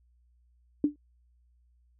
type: tone with exponential decay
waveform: sine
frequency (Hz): 293.7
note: D4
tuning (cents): 0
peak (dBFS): -17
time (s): 0.84-0.96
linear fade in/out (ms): 2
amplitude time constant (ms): 24
effects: added 60 Hz sine -62 dBFS peak until 1.99 s